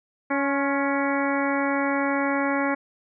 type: harmonic tone with a mistuned harmonic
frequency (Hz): 279.4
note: C#4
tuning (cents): +14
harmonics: 1 / 2 / 3 / 4 / 5 / 6 / 7 / 8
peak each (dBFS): -25 / -28 / -30 / -31 / -32 / -33 / -33 / -34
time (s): 0.3-2.75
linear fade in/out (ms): 10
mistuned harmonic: 4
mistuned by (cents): -38
effects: none